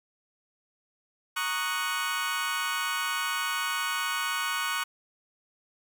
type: chord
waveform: 25% pulse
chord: D# minor seventh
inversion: second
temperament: equal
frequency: 932.3 / 1108.7 / 1244.5 / 1480 Hz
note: A#5 / C#6 / D#6 / F#6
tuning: 0 / 0 / 0 / 0 cents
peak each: -34 / -29 / -31 / -28 dBFS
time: 1.36-4.84 s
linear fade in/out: 10 ms
effects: none